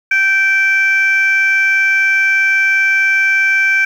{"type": "tone pair together", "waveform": "sine", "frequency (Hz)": [1559, 2334], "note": ["G6", "D7"], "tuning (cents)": [-10, -11], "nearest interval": "perfect fifth", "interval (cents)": 699, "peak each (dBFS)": -11, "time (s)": [0.11, 3.85], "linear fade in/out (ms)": 5, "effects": ["tanh soft clip ceiling -5 dBFS", "7-bit"]}